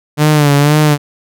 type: tone with vibrato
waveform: sawtooth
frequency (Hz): 147.4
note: D3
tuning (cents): +7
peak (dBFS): -3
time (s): 0.17-0.98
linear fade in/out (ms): 50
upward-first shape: sine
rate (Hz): 2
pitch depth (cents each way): 63
effects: none